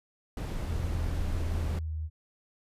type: noise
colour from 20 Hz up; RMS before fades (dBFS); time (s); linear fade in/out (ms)
brown; -33; 0.37-1.79; 2
type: tone with pitch glide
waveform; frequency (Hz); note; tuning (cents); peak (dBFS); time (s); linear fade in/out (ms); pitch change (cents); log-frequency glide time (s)
sine; 82 to 78.43; E2 to D#2; -9 to +14; -31; 0.65-2.1; 50; -77; 1.69-1.91
effects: resampled to 32000 Hz